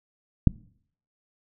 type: click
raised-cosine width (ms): 5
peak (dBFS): -3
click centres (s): 0.473
effects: noise-tail reverb RT60 0.6 s tail -23 dB re dry